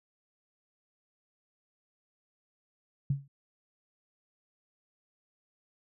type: tone with exponential decay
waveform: sine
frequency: 139.1 Hz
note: C#3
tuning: 6 cents sharp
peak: -22 dBFS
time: 3.1-3.28 s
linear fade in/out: 5 ms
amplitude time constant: 39 ms
effects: none